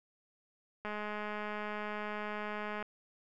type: click train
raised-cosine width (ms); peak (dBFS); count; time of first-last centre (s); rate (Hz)
0.5; -25; 416; 0.85-2.826; 210
effects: none